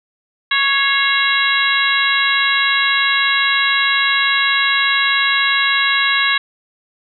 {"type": "harmonic tone with a mistuned harmonic", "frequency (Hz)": 554.4, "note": "C#5", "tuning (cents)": 0, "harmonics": [2, 3, 4, 5, 6, 7], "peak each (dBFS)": [-21, -17, -19, -22, -23, -20], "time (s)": [0.51, 6.38], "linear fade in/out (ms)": 5, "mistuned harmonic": 4, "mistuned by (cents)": -42, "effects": []}